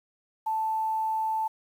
sine tone with quantisation, 880 Hz, A5, in tune, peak -25 dBFS, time 0.46-1.48 s, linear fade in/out 10 ms, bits 9, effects none

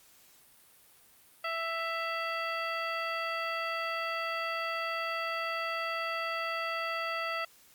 harmonic tone with a mistuned harmonic, 661 Hz, E5, 5 cents sharp, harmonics 1 / 2 / 3 / 4 / 5 / 7, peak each -38 / -35 / -38 / -40 / -45 / -45 dBFS, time 1.44-7.45 s, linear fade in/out 5 ms, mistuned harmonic 4, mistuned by +22 cents, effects white hiss -60 dBFS RMS until 7.74 s + Opus 48 kbps

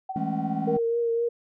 sine tone with tremolo, 761 Hz, F#5, 48 cents sharp, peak -27 dBFS, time 0.09-0.79 s, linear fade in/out 5 ms, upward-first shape sine, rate 17 Hz, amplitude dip 75%
triangle chord, A major seventh, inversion second, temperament just, 165 / 206.2 / 220 / 275 Hz, E3 / G#3 / A3 / C#4, +2 / -12 / 0 / -14 cents, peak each -30 dBFS, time 0.16-0.77 s, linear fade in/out 2 ms
sine tone with vibrato, 466.2 Hz, A#4, in tune, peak -22 dBFS, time 0.67-1.29 s, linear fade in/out 10 ms, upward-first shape triangle, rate 3.9 Hz, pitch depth 26 cents each way
effects none

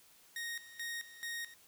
sawtooth tone with tremolo, 1864.7 Hz, A#6, in tune, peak -35 dBFS, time 0.36-1.54 s, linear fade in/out 2 ms, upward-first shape square, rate 2.3 Hz, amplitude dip 80%, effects white hiss -63 dBFS RMS until 1.67 s

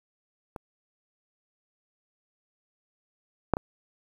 clicks, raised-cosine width 1 ms, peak -23 / -6 / -16 dBFS, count 3, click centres 0.562 / 3.537 / 3.569 s, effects 8-bit

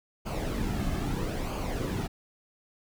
brown noise with flanger, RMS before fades -31 dBFS, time 0.25-2.08 s, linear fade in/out 20 ms, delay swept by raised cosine 0.53 to 2.13 ms, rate 0.77 Hz, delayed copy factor -0.6, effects none

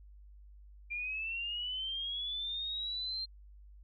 sine linear sweep, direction up, 2381 to 4186 Hz, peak -35 dBFS, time 0.9-3.26 s, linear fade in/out 20 ms, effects added 50 Hz sine -52 dBFS peak until 3.83 s

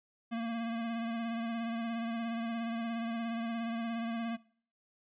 square tone with vibrato, 230.1 Hz, A#3, 22 cents flat, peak -34 dBFS, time 0.31-4.37 s, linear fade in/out 20 ms, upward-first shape sine, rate 17 Hz, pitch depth 28 cents each way, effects noise-tail reverb RT60 0.5 s tail -21 dB re dry + resampled to 8000 Hz

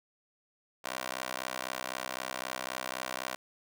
15% pulse tone with high-pass filter, 63.9 Hz, C2, 40 cents flat, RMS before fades -38 dBFS, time 0.84-3.36 s, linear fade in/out 10 ms, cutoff 750 Hz, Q 0.84, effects none

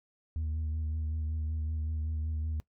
sine tone with vibrato, 78.2 Hz, D#2, 9 cents sharp, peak -28 dBFS, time 0.36-2.6 s, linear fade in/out 0 ms, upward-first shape sine, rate 5.3 Hz, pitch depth 28 cents each way, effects noise-tail reverb RT60 0.1 s tail -23 dB re dry + tanh soft clip ceiling -29 dBFS

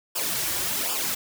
white noise with flanger, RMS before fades -27 dBFS, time 0.15-1.15 s, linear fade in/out 10 ms, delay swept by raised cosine 0.48 to 4.68 ms, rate 1.3 Hz, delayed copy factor -0.75, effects none

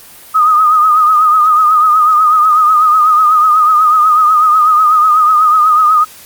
sine tone with vibrato, 1244.5 Hz, D#6, in tune, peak -5 dBFS, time 0.34-6.05 s, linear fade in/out 20 ms, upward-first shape triangle, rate 8.1 Hz, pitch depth 70 cents each way, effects white hiss -36 dBFS RMS until 6.25 s + Opus 32 kbps

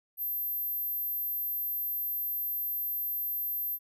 sine tone, 12340 Hz, G9, 28 cents flat, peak -30 dBFS, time 0.17-3.79 s, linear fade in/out 50 ms, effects none

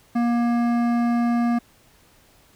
triangle tone with hard clipping, 237.1 Hz, A#3, 30 cents sharp, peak -20 dBFS, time 0.15-1.59 s, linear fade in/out 10 ms, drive 17 dB, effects pink hiss -56 dBFS RMS until 2.55 s

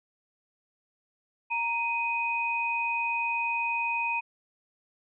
sine tone pair together, 932.1 / 2500 Hz, A#5 / D#7, 0 / +8 cents, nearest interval octave + perfect fourth, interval 1708 cents, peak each -30 / -28 dBFS, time 1.5-4.21 s, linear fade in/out 20 ms, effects none

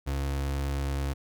35% pulse tone, 69.3 Hz, C#2, in tune, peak -26 dBFS, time 0.06-1.14 s, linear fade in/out 20 ms, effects none

